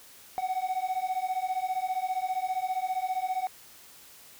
triangle beating tone pair, 740 / 755 Hz, F#5 / F#5, 0 / +35 cents, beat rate 15 Hz, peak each -29 dBFS, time 0.38-3.47 s, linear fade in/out 0 ms, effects white hiss -52 dBFS RMS until 4.39 s

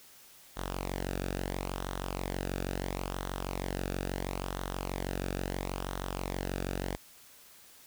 sawtooth tone with flanger, 46.25 Hz, F#1, in tune, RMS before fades -36 dBFS, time 0.56-6.97 s, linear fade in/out 20 ms, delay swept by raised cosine 0.41 to 0.97 ms, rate 0.74 Hz, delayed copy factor -0.65, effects white hiss -56 dBFS RMS until 7.86 s

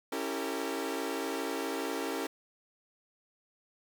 sawtooth chord, C# diminished seventh, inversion none, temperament equal with one note detuned, 277.2 / 329.6 / 392 / 456.6 Hz, C#4 / E4 / G4 / Bb4, 0 / 0 / 0 / -36 cents, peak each -34 / -35 / -35 / -34 dBFS, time 0.12-2.27 s, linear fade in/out 5 ms, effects 9-bit

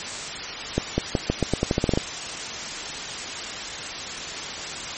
accelerating click train, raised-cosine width 2 ms, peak -6 dBFS, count 13, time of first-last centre 0.78-1.975 s, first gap 200 ms, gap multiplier 0.86, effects white hiss -31 dBFS RMS until 4.97 s + MP3 32 kbps

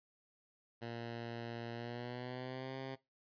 10% pulse tone with pitch glide, 117.1 to 132.97 Hz, A#2 to C3, +8 to +28 cents, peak -34 dBFS, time 0.81-2.96 s, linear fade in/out 20 ms, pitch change +220 cents, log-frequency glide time 1.73-2.77 s, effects noise-tail reverb RT60 0.2 s tail -19 dB re dry + resampled to 11025 Hz

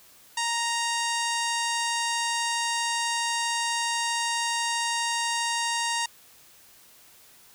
harmonic tone with a mistuned harmonic, 932.3 Hz, A#5, in tune, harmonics 1 / 2 / 3 / 4 / 5 / 6 / 7 / 8 / 9 / 10, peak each -29 / -32 / -34 / -35 / -36 / -37 / -37 / -38 / -39 / -39 dBFS, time 0.37-6.06 s, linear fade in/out 5 ms, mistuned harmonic 9, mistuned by -63 cents, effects white hiss -54 dBFS RMS until 7.54 s

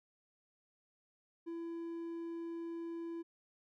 triangle tone, 335 Hz, E4, 28 cents sharp, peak -38 dBFS, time 1.46-3.23 s, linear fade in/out 20 ms, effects none

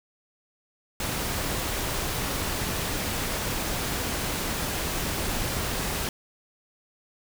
pink noise, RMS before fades -29 dBFS, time 1-6.09 s, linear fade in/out 2 ms, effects none

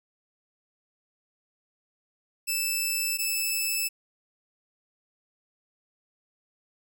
10% pulse tone pair in turn, 2637 / 2626 Hz, E7 / E7, 0 / -7 cents, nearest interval unison, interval 7 cents, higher first, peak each -17 dBFS, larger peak neither, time 2.47-3.18 / 3.18-3.89 s, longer neither, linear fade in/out 20 ms, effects none

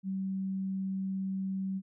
sine tone, 191.6 Hz, G3, 39 cents flat, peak -31 dBFS, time 0.03-1.82 s, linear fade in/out 50 ms, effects none

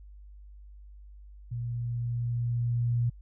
sine tone with level ramp, 119.3 Hz, A#2, 41 cents sharp, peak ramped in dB -31 to -23 dBFS, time 1.51-3.1 s, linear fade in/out 10 ms, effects added 50 Hz sine -46 dBFS peak until 3.21 s

